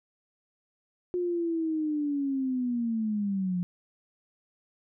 sine linear sweep, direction down, 360 to 174.61 Hz, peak -26 dBFS, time 1.14-3.63 s, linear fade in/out 0 ms, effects none

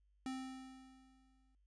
square tone with exponential decay, 261.6 Hz, C4, in tune, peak -40 dBFS, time 0.26-1.55 s, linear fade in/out 1 ms, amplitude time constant 280 ms, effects added 50 Hz sine -70 dBFS peak until 1.66 s + resampled to 22050 Hz

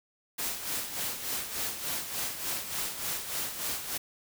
white noise with tremolo, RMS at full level -32 dBFS, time 0.38-3.98 s, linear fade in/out 10 ms, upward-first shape sine, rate 3.4 Hz, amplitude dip 60%, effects none

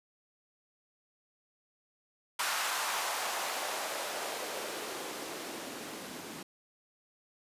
blue noise with band-pass filter sweep, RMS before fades -37 dBFS, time 2.39-6.43 s, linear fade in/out 5 ms, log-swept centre 1100 to 220 Hz, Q 1.5, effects resampled to 32000 Hz

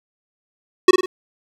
square tone with echo, 370 Hz, F#4, in tune, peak -5 dBFS, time 0.88-0.91 s, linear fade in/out 5 ms, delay 50 ms, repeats 3, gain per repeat -7 dB, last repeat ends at 1.06 s, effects low-pass 6000 Hz 12 dB/octave + 7-bit

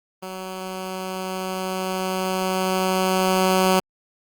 10% pulse tone with level ramp, 187.2 Hz, F#3, 20 cents sharp, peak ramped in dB -23 to -7 dBFS, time 0.22-3.8 s, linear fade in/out 10 ms, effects Opus 32 kbps

